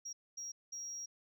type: tone bursts at uneven times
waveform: sine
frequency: 5650 Hz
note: F8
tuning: 19 cents sharp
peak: -40 dBFS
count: 3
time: 0.05-0.13 / 0.37-0.52 / 0.72-1.06 s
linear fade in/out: 10 ms
effects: tanh soft clip ceiling -38 dBFS